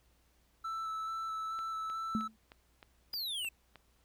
triangle tone with vibrato, 1318.5 Hz, E6, in tune, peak -34 dBFS, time 0.64-2.28 s, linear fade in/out 10 ms, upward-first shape square, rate 2.3 Hz, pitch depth 10 cents each way
click train, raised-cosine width 0.3 ms, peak -35 dBFS, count 8, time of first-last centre 1.59-3.757 s, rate 3.23 Hz
sine tone with exponential decay, 220 Hz, A3, in tune, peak -27 dBFS, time 2.15-2.36 s, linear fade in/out 0 ms, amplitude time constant 45 ms
square exponential sweep, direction down, 4978 to 2589 Hz, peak -36 dBFS, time 3.13-3.49 s, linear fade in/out 5 ms
effects added 60 Hz sine -70 dBFS peak until 4.04 s + pink hiss -72 dBFS RMS until 4.04 s

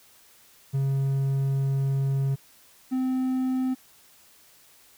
triangle tone pair in turn, 136.4 / 258.3 Hz, C#3 / C4, -28 / -22 cents, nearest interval major seventh, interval 1106 cents, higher second, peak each -20 / -21 dBFS, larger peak first, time 0.73-2.36 / 2.91-3.75 s, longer first, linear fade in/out 20 ms, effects white hiss -56 dBFS RMS until 4.97 s

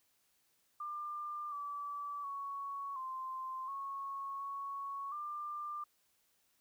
sine tone with pitch steps, 1195 / 1155 / 1114 / 1044 / 1101 / 1110 / 1192 Hz, D6 / D6 / C#6 / C6 / C#6 / C#6 / D6, +30 / -29 / +8 / -4 / -12 / +2 / +25 cents, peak -39 dBFS, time 0.8-5.84 s, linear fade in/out 5 ms, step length 720 ms, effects white hiss -75 dBFS RMS until 6.6 s

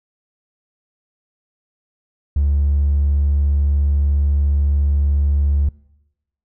triangle tone, 71.5 Hz, D2, 46 cents flat, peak -10 dBFS, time 2.36-5.69 s, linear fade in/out 5 ms, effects noise-tail reverb RT60 1.0 s tail -26 dB re dry + tanh soft clip ceiling -9 dBFS

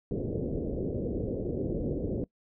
white low-pass noise, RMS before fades -32 dBFS, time 0.11-2.24 s, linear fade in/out 2 ms, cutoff 510 Hz, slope 48 dB/octave, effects noise-tail reverb RT60 0.1 s tail -22 dB re dry

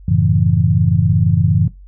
sine chord, F# minor seventh, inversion none, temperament equal, 92.5 / 110 / 138.59 / 164.81 Hz, F#2 / A2 / C#3 / E3, 0 / 0 / 0 / 0 cents, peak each -16 dBFS, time 0.08-1.68 s, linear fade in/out 5 ms, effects noise-tail reverb RT60 0.2 s tail -17 dB re dry + added 47 Hz sine -36 dBFS peak until 1.87 s

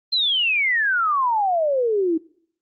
sine exponential sweep, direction down, 4186 to 314.1 Hz, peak -17 dBFS, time 0.12-2.18 s, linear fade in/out 10 ms, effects noise-tail reverb RT60 0.6 s tail -23 dB re dry + Opus 48 kbps

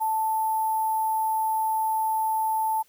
sine tone with sample-and-hold, 880 Hz, A5, in tune, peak -22 dBFS, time 0-2.83 s, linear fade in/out 20 ms, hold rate 11025 Hz, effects white hiss -62 dBFS RMS until 2.88 s

